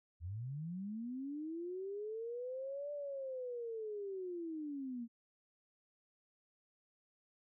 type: linear two-way sweep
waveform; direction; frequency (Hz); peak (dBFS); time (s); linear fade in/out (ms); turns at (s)
sine; up then down; 77.78 to 587.3 to 227.4; -40; 0.2-5.08; 50; 2.92
effects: none